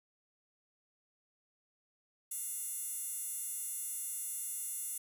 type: tone with high-pass filter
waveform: 15% pulse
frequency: 701 Hz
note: F5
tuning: 6 cents sharp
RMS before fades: -40 dBFS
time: 2.31-4.98 s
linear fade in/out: 5 ms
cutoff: 9800 Hz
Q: 6.6
effects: none